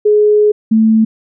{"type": "tone pair in turn", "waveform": "sine", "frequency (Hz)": [420, 220.9], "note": ["G#4", "A3"], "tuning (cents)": [19, 7], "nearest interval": "major seventh", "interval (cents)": 1112, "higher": "first", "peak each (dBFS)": -6, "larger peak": "neither", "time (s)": [[0.05, 0.52], [0.71, 1.05]], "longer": "first", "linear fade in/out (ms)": 10, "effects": []}